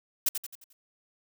blue noise with echo, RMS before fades -24 dBFS, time 0.26-0.29 s, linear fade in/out 5 ms, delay 88 ms, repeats 5, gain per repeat -7 dB, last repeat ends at 0.73 s, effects none

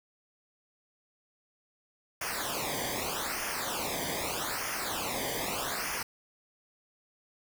pink noise with flanger, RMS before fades -34 dBFS, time 2.21-6.03 s, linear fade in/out 5 ms, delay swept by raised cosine 0.25 to 0.75 ms, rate 0.81 Hz, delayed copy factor -0.85, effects none

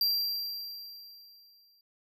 square tone with exponential decay, 4732 Hz, D8, 12 cents sharp, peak -24 dBFS, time 0.01-1.81 s, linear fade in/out 2 ms, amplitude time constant 390 ms, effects none

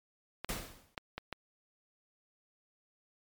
clicks, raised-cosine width 0.3 ms, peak -22 dBFS, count 4, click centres 0.446 / 0.978 / 1.18 / 1.327 s
pink noise with exponential decay, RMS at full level -34 dBFS, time 0.49-0.95 s, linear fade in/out 2 ms, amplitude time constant 98 ms
effects MP3 96 kbps

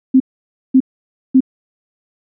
sine tone bursts, 261.4 Hz, C4, 1 cent flat, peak -5 dBFS, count 3, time 0.14-1.406 s, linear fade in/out 10 ms, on 62 ms, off 540 ms, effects none

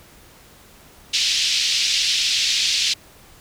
white band-pass noise, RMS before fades -20 dBFS, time 1.13-2.94 s, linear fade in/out 10 ms, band 2700 to 5200 Hz, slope 24 dB/octave, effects pink hiss -48 dBFS RMS until 3.4 s

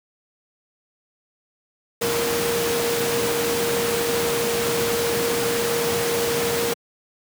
sine tone in noise, 469.2 Hz, A#4, 11 cents sharp, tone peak -22 dBFS, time 2.01-6.74 s, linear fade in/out 10 ms, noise pink, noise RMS -24 dBFS, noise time 2.01-6.74 s, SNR -1 dB, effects high-pass 150 Hz 12 dB/octave

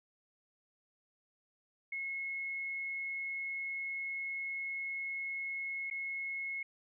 sine tone with dropouts, 2175 Hz, C#7, 33 cents flat, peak -36 dBFS, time 1.92-6.63 s, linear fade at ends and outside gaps 5 ms, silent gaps 5.901-5.91 s, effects none

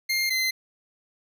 25% pulse tone pair in turn, 2115 / 2062 Hz, C7 / C7, +18 / -26 cents, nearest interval unison, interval 44 cents, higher first, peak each -19 dBFS, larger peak neither, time 0.09-0.3 / 0.3-0.51 s, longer neither, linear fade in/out 10 ms, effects none

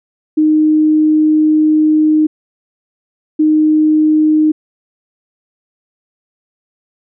sine tone pair in turn, 308.6 / 308.6 Hz, D#4 / D#4, -14 / -14 cents, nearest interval unison, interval 0 cents, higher neither, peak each -7 dBFS, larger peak neither, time 0.37-2.27 / 3.39-4.52 s, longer first, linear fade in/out 10 ms, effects none

